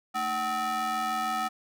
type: ring-modulated tone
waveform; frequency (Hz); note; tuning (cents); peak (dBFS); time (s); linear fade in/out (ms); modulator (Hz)
square; 265.8; C4; +27; -25; 0.14-1.49; 20; 1020
effects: none